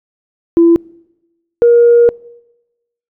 sine tone pair in turn, 336.7 / 473.4 Hz, E4 / A#4, +37 / +27 cents, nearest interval tritone, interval 590 cents, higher second, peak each -3 dBFS, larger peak neither, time 0.57-0.76 / 1.62-2.09 s, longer second, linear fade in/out 0 ms, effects noise-tail reverb RT60 1.0 s tail -26 dB re dry + tanh soft clip ceiling 0 dBFS

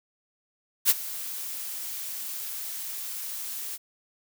blue noise with ADSR envelope, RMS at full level -17 dBFS, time 0.85-3.78 s, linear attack 48 ms, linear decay 31 ms, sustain -18 dB, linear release 32 ms, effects none

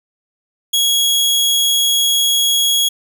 sawtooth tone, 3322 Hz, G#7, in tune, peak -9 dBFS, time 0.73-2.89 s, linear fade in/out 10 ms, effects none

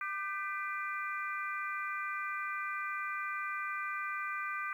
harmonic tone with a mistuned harmonic, 398.7 Hz, G4, 29 cents sharp, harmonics 3 / 4 / 5 / 6, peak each -38 / -40 / -42 / -44 dBFS, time 0.01-4.73 s, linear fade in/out 2 ms, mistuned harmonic 4, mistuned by -58 cents, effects 11-bit

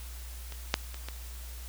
clicks, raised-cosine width 0.2 ms, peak -25 / -6 / -25 / -20 dBFS, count 4, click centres 0.523 / 0.741 / 0.944 / 1.086 s, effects added 60 Hz sine -40 dBFS peak until 1.68 s + white hiss -49 dBFS RMS until 1.68 s

